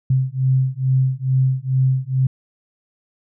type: beating tone pair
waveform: sine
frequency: 130 / 132.3 Hz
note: C3 / C3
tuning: -11 / +20 cents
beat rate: 2.3 Hz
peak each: -18 dBFS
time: 0.1-2.27 s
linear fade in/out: 5 ms
effects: none